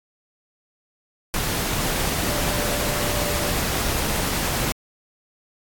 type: tone in noise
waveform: sine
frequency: 587.3 Hz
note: D5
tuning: in tune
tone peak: -31 dBFS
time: 2.27-3.51 s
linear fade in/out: 0 ms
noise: pink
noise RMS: -24 dBFS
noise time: 1.34-4.72 s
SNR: -10 dB
effects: AAC 64 kbps